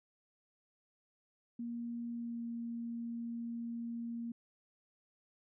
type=tone with pitch glide; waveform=sine; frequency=235.8 to 233.6 Hz; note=A#3 to A#3; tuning=+20 to +4 cents; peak=-38 dBFS; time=1.59-4.32 s; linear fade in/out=5 ms; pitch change=-16 cents; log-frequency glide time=2.11-2.43 s; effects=none